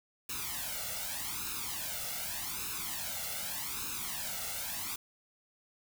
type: noise with flanger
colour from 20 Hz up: white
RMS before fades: -38 dBFS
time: 0.29-4.96 s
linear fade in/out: 5 ms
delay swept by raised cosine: 0.76 to 1.46 ms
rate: 0.84 Hz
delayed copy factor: +0.8
effects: none